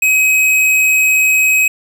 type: tone with hard clipping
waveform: triangle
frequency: 2537 Hz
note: D#7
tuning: 33 cents sharp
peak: -10 dBFS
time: 0.02-1.68 s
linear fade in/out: 5 ms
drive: 18 dB
effects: none